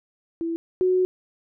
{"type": "tone pair in turn", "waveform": "sine", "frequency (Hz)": [332.2, 368.4], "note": ["E4", "F#4"], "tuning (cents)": [13, -7], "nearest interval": "major second", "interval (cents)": 180, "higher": "second", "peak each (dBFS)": [-24, -17], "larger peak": "second", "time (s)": [[0.41, 0.56], [0.81, 1.05]], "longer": "second", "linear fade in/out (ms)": 0, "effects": []}